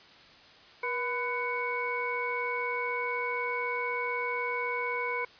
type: tone cluster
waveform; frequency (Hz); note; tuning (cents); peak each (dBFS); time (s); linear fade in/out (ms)
sine; 480.8 / 1004 / 1491 / 2226; B4 / B5 / F#6 / C#7; -46 / +28 / +13 / +7; -35 / -34 / -39 / -33; 0.83-5.25; 5
effects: white hiss -54 dBFS RMS until 5.39 s + resampled to 11025 Hz